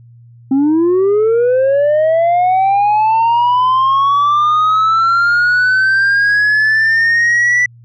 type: linear sweep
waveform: sine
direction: up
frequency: 261.6 to 1975.5 Hz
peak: -6 dBFS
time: 0.51-7.66 s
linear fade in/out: 5 ms
effects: tanh soft clip ceiling -8 dBFS + added 118 Hz sine -38 dBFS peak until 7.84 s